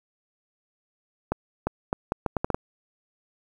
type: accelerating click train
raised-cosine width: 1 ms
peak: -10 dBFS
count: 9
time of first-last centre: 1.32-2.545 s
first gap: 350 ms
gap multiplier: 0.74
effects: 8-bit